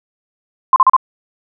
sine tone bursts, 1046.5 Hz, C6, in tune, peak -4 dBFS, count 4, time 0.73-0.965 s, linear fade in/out 2 ms, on 31 ms, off 37 ms, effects none

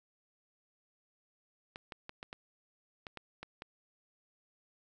clicks, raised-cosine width 0.3 ms, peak -27 dBFS, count 9, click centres 1.759 / 1.922 / 2.094 / 2.229 / 2.329 / 3.068 / 3.173 / 3.43 / 3.621 s, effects none

